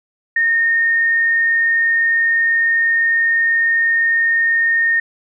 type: tone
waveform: sine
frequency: 1837 Hz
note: A#6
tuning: 26 cents flat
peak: -12 dBFS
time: 0.36-5 s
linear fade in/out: 5 ms
effects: none